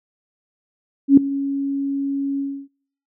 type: tone with ADSR envelope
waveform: sine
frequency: 277.2 Hz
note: C#4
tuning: in tune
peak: -3 dBFS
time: 1.08-2.68 s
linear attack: 93 ms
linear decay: 3 ms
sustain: -17 dB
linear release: 290 ms
effects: noise-tail reverb RT60 0.5 s tail -21 dB re dry